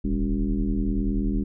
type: tone with frequency modulation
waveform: sine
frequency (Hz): 123.47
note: B2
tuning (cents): 0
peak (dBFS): -21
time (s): 0.04-1.44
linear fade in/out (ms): 10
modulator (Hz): 78.8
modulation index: 2.3
effects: none